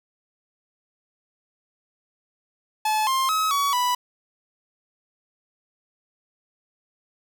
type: tone with pitch steps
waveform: 45% pulse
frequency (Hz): 862 / 1057 / 1279 / 1129 / 987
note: A5 / C6 / D#6 / C#6 / B5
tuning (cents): -36 / +17 / +47 / +31 / -1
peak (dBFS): -20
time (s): 2.85-3.95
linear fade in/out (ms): 5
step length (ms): 220
effects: none